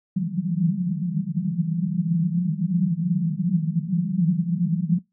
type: band-pass noise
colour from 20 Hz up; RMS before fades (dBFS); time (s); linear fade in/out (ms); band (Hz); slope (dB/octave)
pink; -23; 0.16-4.99; 10; 160 to 190; 96
effects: noise-tail reverb RT60 0.2 s tail -22 dB re dry